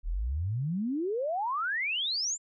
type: exponential sweep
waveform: sine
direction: up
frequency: 35.56 to 7480 Hz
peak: -28 dBFS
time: 0.03-2.38 s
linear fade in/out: 50 ms
effects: none